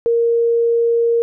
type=tone; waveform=sine; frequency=466.2 Hz; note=A#4; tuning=in tune; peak=-12 dBFS; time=0.06-1.22 s; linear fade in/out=0 ms; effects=none